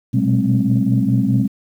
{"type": "tone cluster", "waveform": "sine", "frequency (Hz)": [120.6, 125.5, 192.4, 211.2, 265.6], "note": ["B2", "B2", "G3", "G#3", "C4"], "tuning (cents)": [-41, 28, -32, 29, 26], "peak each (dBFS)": -19, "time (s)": [0.13, 1.48], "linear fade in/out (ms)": 20, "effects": ["tanh soft clip ceiling -4 dBFS", "8-bit"]}